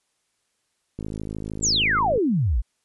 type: click train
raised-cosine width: 3 ms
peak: -19 dBFS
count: 64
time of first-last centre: 0.99-2.176 s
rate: 53.1 Hz
type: exponential sweep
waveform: sine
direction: down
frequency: 7902 to 45.42 Hz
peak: -18 dBFS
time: 1.62-2.62 s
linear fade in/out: 20 ms
type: tone with exponential growth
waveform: sine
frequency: 2093 Hz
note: C7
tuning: in tune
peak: -27 dBFS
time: 1.88-1.99 s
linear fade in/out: 5 ms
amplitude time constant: 23 ms
effects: white hiss -72 dBFS RMS until 2.84 s + resampled to 24000 Hz